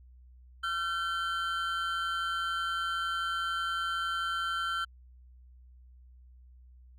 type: tone cluster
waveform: triangle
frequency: 1362 / 1533 / 3105 Hz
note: F6 / G6 / G7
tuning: -44 / -39 / -17 cents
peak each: -30 / -34 / -37 dBFS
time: 0.63-4.85 s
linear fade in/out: 10 ms
effects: added 62 Hz sine -52 dBFS peak until 6.98 s